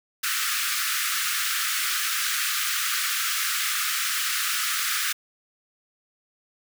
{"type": "high-pass noise", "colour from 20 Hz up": "pink", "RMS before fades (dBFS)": -26, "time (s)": [0.23, 5.13], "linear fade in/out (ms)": 10, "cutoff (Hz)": 1200, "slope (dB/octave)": 96, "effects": []}